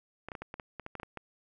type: clicks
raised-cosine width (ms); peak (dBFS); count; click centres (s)
0.5; -25; 12; 0.286 / 0.318 / 0.352 / 0.42 / 0.541 / 0.598 / 0.797 / 0.864 / 0.953 / 0.999 / 1.032 / 1.173
effects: none